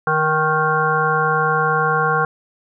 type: harmonic tone with a mistuned harmonic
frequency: 155.56 Hz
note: D#3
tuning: in tune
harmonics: 1 / 3 / 5 / 7 / 9 / 10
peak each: -24 / -22 / -22 / -20 / -20 / -26 dBFS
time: 0.07-2.25 s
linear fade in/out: 2 ms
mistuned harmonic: 3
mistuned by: +15 cents
effects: none